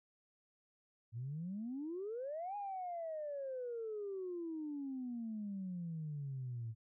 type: exponential two-way sweep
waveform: sine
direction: up then down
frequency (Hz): 110 to 830.6 to 110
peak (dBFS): -39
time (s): 1.12-6.75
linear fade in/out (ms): 50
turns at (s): 2.56
effects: tanh soft clip ceiling -35 dBFS